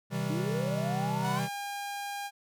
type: chord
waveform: square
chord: C major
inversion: none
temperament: equal with one note detuned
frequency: 130.81 / 160.58 / 196 Hz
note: C3 / E3 / G3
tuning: 0 / -45 / 0 cents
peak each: -35 dBFS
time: 0.1-1.49 s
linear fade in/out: 50 ms
type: linear sweep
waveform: sine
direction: up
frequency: 293.7 to 1040 Hz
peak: -33 dBFS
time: 0.3-1.39 s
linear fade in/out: 0 ms
type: tone with pitch glide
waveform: sawtooth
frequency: 740 to 807 Hz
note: F#5 to G#5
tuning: 0 to -50 cents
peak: -31 dBFS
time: 1.21-2.31 s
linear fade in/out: 50 ms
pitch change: +150 cents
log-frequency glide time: 1.35-1.41 s
effects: none